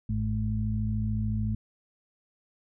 harmonic tone, 53.6 Hz, A1, 45 cents flat, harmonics 1 / 2 / 4, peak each -32 / -28 / -32 dBFS, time 0.09-1.55 s, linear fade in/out 5 ms, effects none

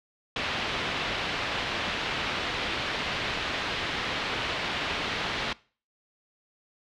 white low-pass noise, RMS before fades -31 dBFS, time 0.36-5.53 s, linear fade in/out 2 ms, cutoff 3600 Hz, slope 24 dB/octave, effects noise-tail reverb RT60 0.4 s tail -22 dB re dry

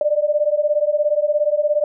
sine beating tone pair, 587.3 / 604.3 Hz, D5 / D5, 0 / +49 cents, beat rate 17 Hz, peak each -18 dBFS, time 0.01-1.84 s, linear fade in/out 2 ms, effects none

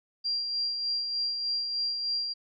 sine tone with tremolo, 4756 Hz, D8, 21 cents sharp, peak -26 dBFS, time 0.24-2.34 s, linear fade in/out 20 ms, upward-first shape sine, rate 3.3 Hz, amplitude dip 40%, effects none

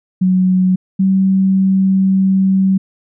sine tone pair in turn, 185 / 191.3 Hz, F#3 / G3, 0 / -42 cents, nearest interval minor second, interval 58 cents, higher second, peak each -9 dBFS, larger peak neither, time 0.21-0.76 / 0.99-2.78 s, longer second, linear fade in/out 10 ms, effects none

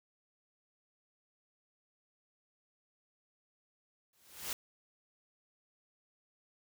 white noise with exponential growth, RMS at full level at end -35 dBFS, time 4.13-4.53 s, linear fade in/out 2 ms, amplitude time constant 85 ms, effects none

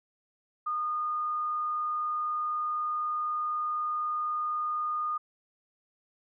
sine tone, 1224 Hz, D#6, 29 cents flat, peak -28 dBFS, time 0.66-5.18 s, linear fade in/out 10 ms, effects none

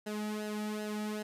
sawtooth tone with flanger, 211.7 Hz, G#3, 33 cents sharp, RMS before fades -37 dBFS, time 0.06-1.23 s, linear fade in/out 10 ms, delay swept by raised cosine 0.86 to 1.96 ms, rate 2.6 Hz, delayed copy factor -0.75, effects resampled to 32000 Hz + 11-bit

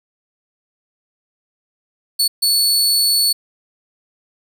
sawtooth tone bursts at uneven times, 4435 Hz, C#8, in tune, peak -10 dBFS, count 2, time 2.19-2.28 / 2.42-3.33 s, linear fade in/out 10 ms, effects none

